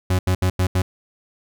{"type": "tone bursts at uneven times", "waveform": "40% pulse", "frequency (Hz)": 92.1, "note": "F#2", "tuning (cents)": -7, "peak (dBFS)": -15, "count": 5, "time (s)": [[0.1, 0.19], [0.27, 0.35], [0.42, 0.5], [0.59, 0.67], [0.75, 0.82]], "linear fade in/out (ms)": 5, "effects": []}